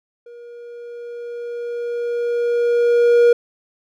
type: tone with level ramp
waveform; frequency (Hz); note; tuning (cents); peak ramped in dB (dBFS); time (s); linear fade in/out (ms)
triangle; 475.9; A#4; +36; -35 to -6; 0.26-3.33; 5
effects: none